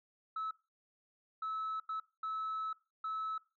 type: tone bursts at uneven times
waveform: sine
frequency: 1300 Hz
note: E6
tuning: 24 cents flat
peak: -34 dBFS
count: 5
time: 0.36-0.51 / 1.42-1.8 / 1.89-2 / 2.23-2.73 / 3.04-3.38 s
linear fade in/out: 5 ms
effects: noise-tail reverb RT60 0.3 s tail -21 dB re dry + tanh soft clip ceiling -33 dBFS